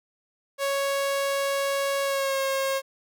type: tone with pitch glide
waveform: sawtooth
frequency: 554.4 to 540.2 Hz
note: C#5 to C#5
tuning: 0 to -45 cents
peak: -20 dBFS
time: 0.58-2.82 s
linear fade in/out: 50 ms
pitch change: -45 cents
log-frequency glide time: 2.03-2.38 s
effects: none